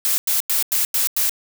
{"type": "noise bursts", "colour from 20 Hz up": "blue", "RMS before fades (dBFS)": -19, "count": 6, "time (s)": [0.05, 1.295], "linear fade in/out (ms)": 0, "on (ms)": 130, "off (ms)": 93, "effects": []}